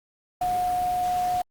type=tone in noise; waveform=sine; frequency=723 Hz; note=F#5; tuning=40 cents flat; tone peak=-22 dBFS; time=0.41-1.42 s; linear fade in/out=5 ms; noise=pink; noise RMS=-39 dBFS; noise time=0.41-1.42 s; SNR=+14 dB; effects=Opus 48 kbps